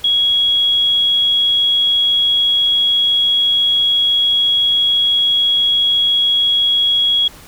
sine tone, 3322 Hz, G#7, in tune, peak -11 dBFS, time 0.04-7.28 s, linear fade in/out 5 ms, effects pink hiss -40 dBFS RMS until 7.47 s

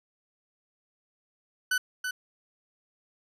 40% pulse tone with echo, 1498 Hz, F#6, 21 cents sharp, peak -23 dBFS, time 1.71-1.78 s, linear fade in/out 5 ms, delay 330 ms, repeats 1, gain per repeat -6 dB, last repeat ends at 2.11 s, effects resampled to 32000 Hz

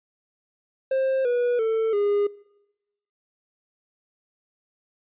triangle tone with pitch steps, 530 / 486 / 445.7 / 408.7 Hz, C5 / B4 / A4 / G#4, +22 / -28 / +22 / -28 cents, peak -18 dBFS, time 0.91-2.27 s, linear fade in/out 5 ms, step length 340 ms, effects noise-tail reverb RT60 0.9 s tail -22 dB re dry + resampled to 8000 Hz

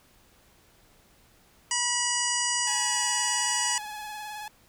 harmonic tone, 971 Hz, B5, 30 cents flat, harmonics 1 / 2 / 3 / 5 / 6 / 7 / 8 / 9, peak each -33 / -33 / -33 / -33 / -33 / -33 / -33 / -33 dBFS, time 1.71-3.78 s, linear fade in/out 2 ms
sawtooth tone with vibrato, 845 Hz, G#5, 30 cents sharp, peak -32 dBFS, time 2.67-4.48 s, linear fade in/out 2 ms, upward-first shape triangle, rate 19 Hz, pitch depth 37 cents each way
effects pink hiss -60 dBFS RMS until 4.68 s

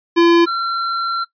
square tone pair in turn, 340 / 1363.2 Hz, F4 / F6, -46 / -42 cents, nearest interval 2 octaves, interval 2404 cents, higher second, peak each -9 / -18 dBFS, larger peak first, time 0.16-0.46 / 0.46-1.25 s, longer second, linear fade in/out 20 ms, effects noise-tail reverb RT60 0.1 s tail -21 dB re dry + resampled to 11025 Hz

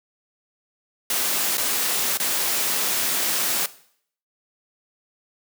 white noise with dropouts, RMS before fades -23 dBFS, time 1.1-3.66 s, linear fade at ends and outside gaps 2 ms, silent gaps 1.572-1.579 / 2.173-2.199 s, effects noise-tail reverb RT60 0.6 s tail -17 dB re dry + high-pass 200 Hz 12 dB/octave

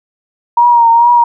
sine tone with vibrato, 941 Hz, A#5, 16 cents sharp, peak -4 dBFS, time 0.57-1.24 s, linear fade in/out 5 ms, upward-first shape triangle, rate 2.3 Hz, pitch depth 47 cents each way, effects none

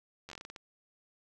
slowing click train, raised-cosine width 0.2 ms, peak -28 dBFS, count 10, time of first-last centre 0.29-0.562 s, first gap 11 ms, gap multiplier 1.24, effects none

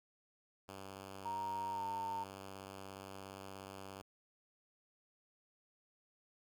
5% pulse tone, 97 Hz, G2, 18 cents flat, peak -37 dBFS, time 0.68-4.02 s, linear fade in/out 10 ms
sine tone with pitch glide, 934 to 906.9 Hz, A#5 to A#5, +3 to -48 cents, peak -38 dBFS, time 1.25-2.24 s, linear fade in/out 10 ms, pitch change -51 cents, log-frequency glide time 1.7-1.84 s
effects 12-bit

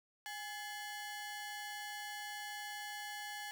sawtooth ring-modulated tone, 1269 Hz, D#6, 34 cents sharp, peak -36 dBFS, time 0.26-3.51 s, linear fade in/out 0 ms, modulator 445 Hz, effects none

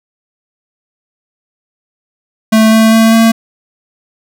square tone with pitch steps, 220 / 222 / 224.1 / 226.2 Hz, A3 / A3 / A3 / A3, 0 / +16 / +32 / +48 cents, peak -5 dBFS, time 2.52-3.32 s, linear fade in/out 10 ms, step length 200 ms, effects none

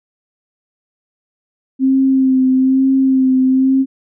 sine tone with vibrato, 263.2 Hz, C4, 10 cents sharp, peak -9 dBFS, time 1.79-3.86 s, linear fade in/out 50 ms, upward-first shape sine, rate 1.1 Hz, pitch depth 25 cents each way, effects none

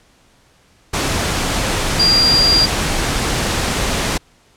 sine tone in noise, 4775 Hz, D8, 28 cents sharp, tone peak -10 dBFS, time 1.99-2.66 s, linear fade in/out 10 ms, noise pink, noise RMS -18 dBFS, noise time 0.93-4.18 s, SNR +5 dB, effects pink hiss -53 dBFS RMS until 4.56 s + low-pass 9000 Hz 12 dB/octave

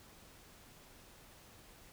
silence, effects pink hiss -59 dBFS RMS until 1.92 s

